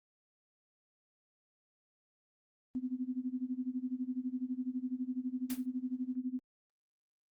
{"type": "tone with tremolo", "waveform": "sine", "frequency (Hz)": 254.1, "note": "B3", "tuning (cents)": 49, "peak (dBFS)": -31, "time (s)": [2.75, 6.39], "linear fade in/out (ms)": 0, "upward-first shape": "sine", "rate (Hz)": 12, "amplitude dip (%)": 90}
{"type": "noise with exponential decay", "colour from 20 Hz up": "white", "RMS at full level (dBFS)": -38, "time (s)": [5.5, 5.66], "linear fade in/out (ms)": 2, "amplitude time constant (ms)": 34}
{"effects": ["Opus 24 kbps"]}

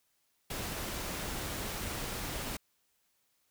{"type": "noise", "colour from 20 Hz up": "pink", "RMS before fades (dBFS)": -38, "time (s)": [0.5, 2.57], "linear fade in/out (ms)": 5, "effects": ["white hiss -75 dBFS RMS until 3.5 s"]}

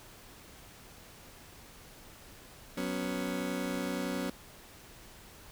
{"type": "chord", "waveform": "30% pulse", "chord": "F# suspended fourth", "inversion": "none", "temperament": "just", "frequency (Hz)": [185, 246.7, 277.5], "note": ["F#3", "B3", "C#4"], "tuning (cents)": [0, -2, 2], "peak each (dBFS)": [-35, -35, -34], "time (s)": [2.77, 4.3], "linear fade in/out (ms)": 5, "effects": ["pink hiss -53 dBFS RMS until 5.51 s"]}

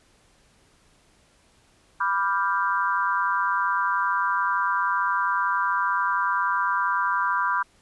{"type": "chord", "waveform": "sine", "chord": "G dominant seventh", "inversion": "first", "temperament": "equal with one note detuned", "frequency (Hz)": [987.8, 1174.7, 1396.9, 1572.5], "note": ["B5", "D6", "F6", "G6"], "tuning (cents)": [0, 0, 0, 5], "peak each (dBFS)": [-25, -26, -28, -28], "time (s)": [2, 7.63], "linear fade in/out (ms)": 10, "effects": ["pink hiss -60 dBFS RMS until 7.81 s", "resampled to 24000 Hz"]}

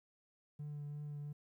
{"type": "tone with vibrato", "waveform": "triangle", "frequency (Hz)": 146.83, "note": "D3", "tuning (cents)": 0, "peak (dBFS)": -39, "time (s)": [0.59, 1.33], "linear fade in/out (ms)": 10, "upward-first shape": "triangle", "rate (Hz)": 2.9, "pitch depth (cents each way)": 20, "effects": ["tanh soft clip ceiling -37 dBFS", "13-bit"]}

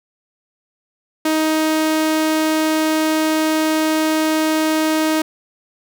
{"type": "tone", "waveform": "sawtooth", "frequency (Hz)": 313.7, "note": "D#4", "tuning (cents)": 14, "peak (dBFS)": -11, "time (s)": [1.25, 5.22], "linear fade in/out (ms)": 5, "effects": []}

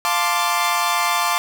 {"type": "chord", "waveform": "sawtooth", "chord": "D minor seventh", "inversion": "first", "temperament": "equal", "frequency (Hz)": [698.5, 880, 1046.5, 1174.7], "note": ["F5", "A5", "C6", "D6"], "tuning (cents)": [0, 0, 0, 0], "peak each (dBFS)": [-21, -20, -19, -18], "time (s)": [0.05, 1.38], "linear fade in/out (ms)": 0, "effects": []}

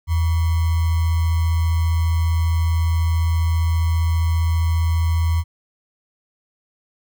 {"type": "tone with sample-and-hold", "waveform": "sine", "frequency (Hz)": 82.41, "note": "E2", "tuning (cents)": 0, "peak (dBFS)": -15, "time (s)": [0.07, 5.44], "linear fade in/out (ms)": 50, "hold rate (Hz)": 1050, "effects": []}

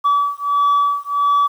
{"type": "beating tone pair", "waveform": "sine", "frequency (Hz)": [1146, 1147.5], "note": ["D6", "D6"], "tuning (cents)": [-43, -40], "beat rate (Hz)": 1.5, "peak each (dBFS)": [-15, -15], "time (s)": [0.04, 1.48], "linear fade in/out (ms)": 20, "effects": ["tanh soft clip ceiling -10 dBFS", "8-bit"]}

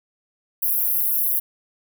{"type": "high-pass noise", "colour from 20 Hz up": "pink", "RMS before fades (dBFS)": -21, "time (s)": [0.62, 1.4], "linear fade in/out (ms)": 10, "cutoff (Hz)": 11000, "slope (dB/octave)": 96, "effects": []}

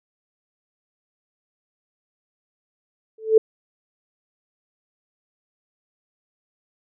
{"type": "tone with exponential growth", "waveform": "sine", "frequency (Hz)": 440, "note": "A4", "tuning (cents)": 0, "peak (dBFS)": -6, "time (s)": [3.18, 3.38], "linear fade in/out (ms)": 5, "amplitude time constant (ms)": 43, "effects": []}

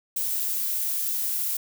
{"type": "noise", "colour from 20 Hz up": "violet", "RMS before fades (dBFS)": -27, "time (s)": [0.16, 1.57], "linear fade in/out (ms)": 5, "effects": []}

